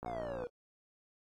click train, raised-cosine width 1 ms, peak -28 dBFS, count 25, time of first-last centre 0.03-0.438 s, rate 58.8 Hz
triangle exponential sweep, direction down, 740 to 474.5 Hz, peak -37 dBFS, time 0.06-0.47 s, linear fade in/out 0 ms
effects AAC 32 kbps

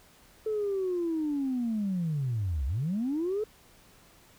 sine linear two-way sweep, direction down then up, 440 to 61.1 to 440 Hz, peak -26 dBFS, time 0.46-3.44 s, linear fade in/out 5 ms, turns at 2.66 s, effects tanh soft clip ceiling -23 dBFS + pink hiss -58 dBFS RMS until 4.38 s

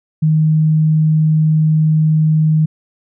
sine tone, 156.1 Hz, D#3, 6 cents sharp, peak -9 dBFS, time 0.22-2.66 s, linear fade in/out 10 ms, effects none

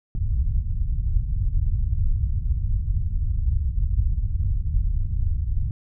pink low-pass noise, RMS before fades -22 dBFS, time 0.15-5.71 s, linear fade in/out 2 ms, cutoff 100 Hz, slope 24 dB/octave, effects none

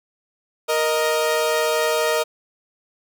sawtooth tone pair together, 467.7 / 622.3 Hz, A#4 / D#5, +6 / 0 cents, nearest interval perfect fourth, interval 494 cents, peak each -17 dBFS, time 0.68-2.24 s, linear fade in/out 20 ms, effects none

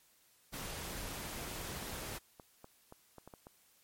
pink noise, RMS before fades -43 dBFS, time 0.52-2.19 s, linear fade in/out 20 ms
clicks, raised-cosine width 1 ms, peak -36 dBFS, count 12, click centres 1.718 / 1.826 / 1.896 / 2.032 / 2.124 / 2.398 / 2.644 / 2.924 / 3.183 / 3.276 / 3.338 / 3.469 s
effects white hiss -68 dBFS RMS until 3.83 s + MP3 64 kbps

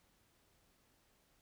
silence, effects pink hiss -73 dBFS RMS until 1.41 s

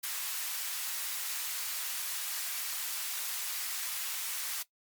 white high-pass noise, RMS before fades -36 dBFS, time 0.03-4.63 s, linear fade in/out 10 ms, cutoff 1100 Hz, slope 12 dB/octave, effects noise-tail reverb RT60 0.1 s tail -17 dB re dry + MP3 96 kbps

